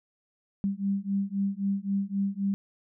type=beating tone pair; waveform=sine; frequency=195.8 / 199.6 Hz; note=G3 / G3; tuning=-2 / +32 cents; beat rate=3.8 Hz; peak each=-29 dBFS; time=0.64-2.54 s; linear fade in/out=0 ms; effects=none